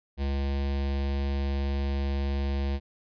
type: tone with notch filter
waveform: square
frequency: 69.3 Hz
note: C#2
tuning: in tune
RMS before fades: -28 dBFS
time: 0.17-2.8 s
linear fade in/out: 50 ms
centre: 1300 Hz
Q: 1.8
effects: resampled to 11025 Hz